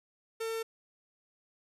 45% pulse tone, 450.8 Hz, A4, 42 cents sharp, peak -33 dBFS, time 0.4-0.63 s, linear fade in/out 10 ms, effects resampled to 32000 Hz

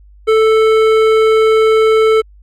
triangle tone with hard clipping, 440 Hz, A4, in tune, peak -9 dBFS, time 0.27-2.22 s, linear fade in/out 20 ms, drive 16 dB, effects added 50 Hz sine -39 dBFS peak until 2.42 s

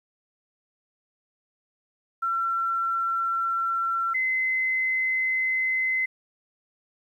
sine tone pair in turn, 1354 / 2050 Hz, E6 / C7, +46 / -36 cents, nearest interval perfect fifth, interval 718 cents, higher second, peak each -23 / -22 dBFS, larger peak second, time 2.22-4.14 / 4.14-6.06 s, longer neither, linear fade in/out 10 ms, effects 10-bit

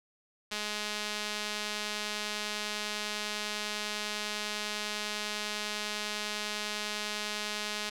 sawtooth tone with band-pass filter, 210 Hz, G#3, 19 cents sharp, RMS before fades -36 dBFS, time 0.51-7.9 s, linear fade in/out 10 ms, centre 4000 Hz, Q 0.92, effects resampled to 32000 Hz + 9-bit

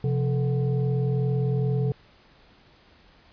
sine tone with frequency modulation, 130.81 Hz, C3, in tune, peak -21 dBFS, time 0.04-1.92 s, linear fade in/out 2 ms, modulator 304 Hz, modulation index 0.74, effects pink hiss -56 dBFS RMS until 3.32 s + resampled to 11025 Hz

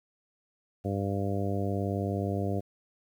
harmonic tone, 99.2 Hz, G2, 21 cents sharp, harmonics 1 / 2 / 3 / 4 / 5 / 6 / 7, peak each -31 / -34 / -36 / -37 / -38 / -39 / -39 dBFS, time 0.84-2.61 s, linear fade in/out 20 ms, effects 10-bit

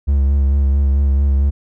triangle tone with vibrato, 69.3 Hz, C#2, in tune, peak -9 dBFS, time 0.07-1.51 s, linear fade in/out 20 ms, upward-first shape sine, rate 4.5 Hz, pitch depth 33 cents each way, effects none

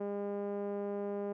5% pulse tone with low-pass filter, 202.4 Hz, G#3, 44 cents flat, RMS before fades -37 dBFS, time 0-1.33 s, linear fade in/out 10 ms, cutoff 470 Hz, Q 1.8, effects none

